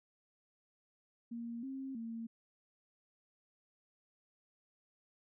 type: tone with pitch steps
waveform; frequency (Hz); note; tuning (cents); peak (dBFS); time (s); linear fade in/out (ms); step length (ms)
sine; 233.9 / 267.4 / 228.4; A#3 / C4 / A#3; +6 / +38 / -35; -40; 1.31-2.27; 10; 320
effects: none